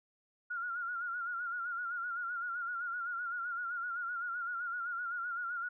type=tone with vibrato; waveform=sine; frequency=1412 Hz; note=F6; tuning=19 cents sharp; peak=-35 dBFS; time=0.5-5.69 s; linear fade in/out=10 ms; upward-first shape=sine; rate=7.8 Hz; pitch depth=68 cents each way; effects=none